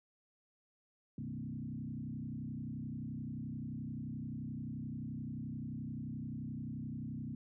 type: tone with frequency modulation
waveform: sine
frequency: 185 Hz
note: F#3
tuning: in tune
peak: -39 dBFS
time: 1.18-7.35 s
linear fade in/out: 2 ms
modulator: 31.5 Hz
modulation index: 2.5
effects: none